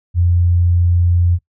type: tone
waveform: sine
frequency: 87.31 Hz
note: F2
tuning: in tune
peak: -10 dBFS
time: 0.14-1.39 s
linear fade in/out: 50 ms
effects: noise-tail reverb RT60 0.1 s tail -20 dB re dry